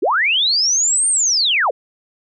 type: linear two-way sweep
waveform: sine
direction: up then down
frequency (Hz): 277.2 to 8900 to 401.2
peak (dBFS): -13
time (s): 0.02-1.71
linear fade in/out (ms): 10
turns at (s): 1.08
effects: none